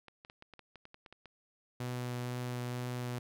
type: clicks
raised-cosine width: 0.3 ms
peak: -35 dBFS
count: 12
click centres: 0.083 / 0.249 / 0.299 / 0.424 / 0.537 / 0.593 / 0.757 / 0.854 / 0.944 / 1.062 / 1.126 / 1.257 s
type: tone with vibrato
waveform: sawtooth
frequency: 123.4 Hz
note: B2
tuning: 1 cent flat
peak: -32 dBFS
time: 1.8-3.19 s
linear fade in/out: 5 ms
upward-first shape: triangle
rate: 2.1 Hz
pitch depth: 11 cents each way
effects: none